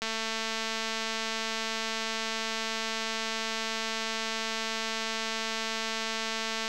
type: click train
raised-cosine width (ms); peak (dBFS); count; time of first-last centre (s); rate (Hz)
0.2; -15; 1486; 0.02-6.679; 223
effects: none